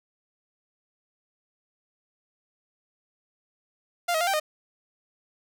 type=tone with pitch steps; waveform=sawtooth; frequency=697 / 636 / 698 / 781 / 614 Hz; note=F5 / D#5 / F5 / G5 / D#5; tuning=-4 / +38 / -1 / -7 / -23 cents; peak=-19 dBFS; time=4.08-4.4 s; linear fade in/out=10 ms; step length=64 ms; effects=none